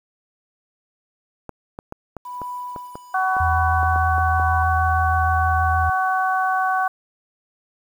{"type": "clicks", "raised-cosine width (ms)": 1, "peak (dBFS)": -18, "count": 12, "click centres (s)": [1.493, 1.789, 1.924, 2.167, 2.417, 2.762, 2.955, 3.367, 3.831, 3.96, 4.182, 4.398]}
{"type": "tone with tremolo", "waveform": "sine", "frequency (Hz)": 987.8, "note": "B5", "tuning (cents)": 0, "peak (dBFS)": -27, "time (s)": [2.25, 4.63], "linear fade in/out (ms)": 5, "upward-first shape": "sine", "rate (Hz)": 0.91, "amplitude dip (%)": 80}
{"type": "harmonic tone", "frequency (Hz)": 375.7, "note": "F#4", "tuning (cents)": 26, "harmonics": [2, 3, 4], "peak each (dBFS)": [-20, -23, -24], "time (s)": [3.14, 6.88], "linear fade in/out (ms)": 5}
{"type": "tone with vibrato", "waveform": "sine", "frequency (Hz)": 82.8, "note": "E2", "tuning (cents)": 8, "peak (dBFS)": -20, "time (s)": [3.4, 5.9], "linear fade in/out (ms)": 5, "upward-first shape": "sine", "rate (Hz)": 6.4, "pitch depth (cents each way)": 23}
{"effects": ["8-bit"]}